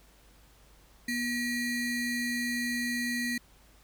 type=ring-modulated tone; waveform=square; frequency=1081 Hz; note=C#6; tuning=44 cents flat; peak=-27 dBFS; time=1.08-3.38 s; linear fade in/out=5 ms; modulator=838 Hz; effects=added 50 Hz sine -59 dBFS peak until 3.83 s + pink hiss -61 dBFS RMS until 3.83 s